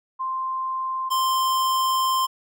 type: tone pair in turn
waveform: sine / square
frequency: 1046.5 / 1046.5 Hz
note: C6 / C6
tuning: 0 / 0 cents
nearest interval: unison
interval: 0 cents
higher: neither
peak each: -24 / -20 dBFS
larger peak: second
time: 0.19-1.1 / 1.1-2.27 s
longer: second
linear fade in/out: 20 ms
effects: none